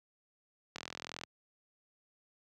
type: click train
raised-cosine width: 0.2 ms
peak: -23 dBFS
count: 21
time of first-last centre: 0.76-1.236 s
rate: 42 Hz
effects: high-pass 100 Hz 12 dB/octave